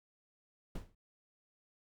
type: noise with exponential decay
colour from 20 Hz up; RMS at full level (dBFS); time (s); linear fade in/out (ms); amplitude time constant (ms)
brown; -36; 0.75-0.95; 5; 43
effects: none